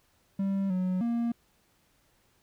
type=tone with pitch steps; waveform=triangle; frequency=195.5 / 184 / 234.6 Hz; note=G3 / F#3 / A#3; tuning=-4 / -9 / +11 cents; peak=-24 dBFS; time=0.39-1.32 s; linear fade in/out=5 ms; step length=310 ms; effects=pink hiss -68 dBFS RMS until 2.42 s